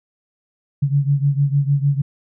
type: beating tone pair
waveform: sine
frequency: 139.4 / 146 Hz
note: C#3 / D3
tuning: +10 / -10 cents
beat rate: 6.6 Hz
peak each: -16 / -19 dBFS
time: 0.82-2.02 s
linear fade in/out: 10 ms
effects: none